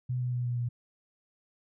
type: tone with pitch steps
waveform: sine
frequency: 125.5 / 124.2 / 122.92 / 121.65 / 120.39 Hz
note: B2 / B2 / B2 / B2 / B2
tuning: +28 / +10 / -8 / -26 / -44 cents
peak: -28 dBFS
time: 0.09-0.69 s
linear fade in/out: 10 ms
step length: 120 ms
effects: none